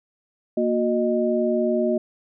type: tone cluster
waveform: sine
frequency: 233.8 / 364.5 / 618 Hz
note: A#3 / F#4 / D#5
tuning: +5 / -26 / -12 cents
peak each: -23 dBFS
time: 0.57-1.98 s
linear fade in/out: 5 ms
effects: none